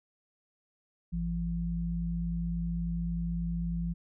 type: tone pair together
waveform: sine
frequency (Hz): 53.55 / 170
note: A1 / F3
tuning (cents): -46 / -46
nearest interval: octave + minor sixth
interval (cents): 2000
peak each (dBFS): -34 / -31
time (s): 1.12-3.94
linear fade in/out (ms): 20
effects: none